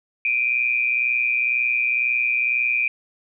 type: tone pair together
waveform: sine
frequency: 2360 / 2482 Hz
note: D7 / D#7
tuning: +8 / -5 cents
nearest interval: minor second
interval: 87 cents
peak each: -21 dBFS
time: 0.25-2.88 s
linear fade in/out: 2 ms
effects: none